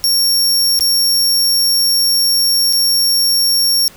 sawtooth tone with dropouts, 5520 Hz, F8, 21 cents flat, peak -8 dBFS, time 0.04-3.88 s, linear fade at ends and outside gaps 0 ms, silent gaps 0.791-0.808 / 2.727-2.732 s, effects pink hiss -41 dBFS RMS until 3.96 s

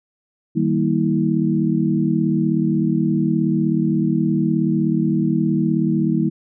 sine tone cluster, 156.8 / 193.4 / 232.5 / 323.3 Hz, D#3 / G3 / A#3 / E4, +14 / -23 / -4 / -34 cents, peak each -21 dBFS, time 0.55-6.3 s, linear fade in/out 20 ms, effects none

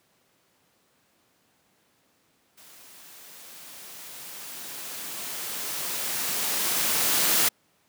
white noise with level ramp, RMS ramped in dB -51 to -21 dBFS, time 2.57-7.49 s, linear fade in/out 10 ms, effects pink hiss -66 dBFS RMS until 7.88 s + high-pass 150 Hz 12 dB/octave

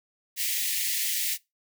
white high-pass noise, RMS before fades -28 dBFS, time 0.36-1.38 s, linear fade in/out 50 ms, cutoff 1800 Hz, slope 96 dB/octave, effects noise-tail reverb RT60 0.2 s tail -21 dB re dry

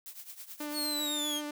blue noise with tremolo, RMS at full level -43 dBFS, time 0.06-0.87 s, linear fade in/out 0 ms, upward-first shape triangle, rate 9.3 Hz, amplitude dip 85%
sawtooth tone with vibrato, 296.8 Hz, D4, 18 cents sharp, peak -32 dBFS, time 0.6-1.51 s, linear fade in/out 5 ms, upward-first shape triangle, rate 7.8 Hz, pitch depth 19 cents each way
sawtooth linear sweep, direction down, 4428 to 3154 Hz, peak -29 dBFS, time 0.73-1.42 s, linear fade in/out 50 ms
effects none

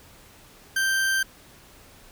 40% pulse tone, 1568 Hz, G6, in tune, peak -20 dBFS, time 0.76-1.23 s, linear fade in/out 5 ms, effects pink hiss -51 dBFS RMS until 2.11 s

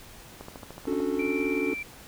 click train, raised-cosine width 1 ms, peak -26 dBFS, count 9, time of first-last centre 0.41-1.003 s, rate 13.5 Hz
triangle chord, D major seventh, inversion third, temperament just, 275.3 / 293.7 / 367.1 / 440.5 Hz, C#4 / D4 / F#4 / A4, -12 / 0 / -14 / +2 cents, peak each -29 dBFS, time 0.87-1.74 s, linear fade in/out 5 ms
sine tone, 2346 Hz, D7, 2 cents flat, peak -32 dBFS, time 1.19-1.83 s, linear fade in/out 5 ms
effects pink hiss -48 dBFS RMS until 2.07 s

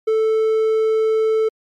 triangle tone, 440 Hz, A4, in tune, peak -12 dBFS, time 0.07-1.49 s, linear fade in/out 10 ms, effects MP3 96 kbps

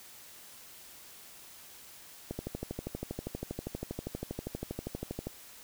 click train, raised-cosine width 2 ms, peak -22 dBFS, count 38, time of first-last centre 2.31-5.27 s, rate 12.5 Hz, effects white hiss -52 dBFS RMS until 5.63 s

